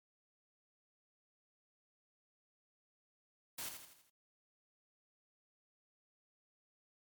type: noise with echo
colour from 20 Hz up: white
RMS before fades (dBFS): -43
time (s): 3.58-3.69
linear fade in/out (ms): 5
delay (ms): 82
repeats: 5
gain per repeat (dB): -6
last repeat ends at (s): 4.1
effects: MP3 96 kbps